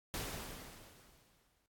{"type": "noise with exponential decay", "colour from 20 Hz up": "pink", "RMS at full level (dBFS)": -39, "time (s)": [0.14, 1.66], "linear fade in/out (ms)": 0, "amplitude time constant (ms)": 330, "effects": ["AAC 64 kbps"]}